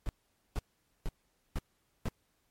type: noise bursts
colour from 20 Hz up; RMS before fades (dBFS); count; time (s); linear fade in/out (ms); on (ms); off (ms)
brown; -32; 5; 0.06-2.085; 0; 29; 470
effects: pink hiss -75 dBFS RMS until 2.5 s + MP3 64 kbps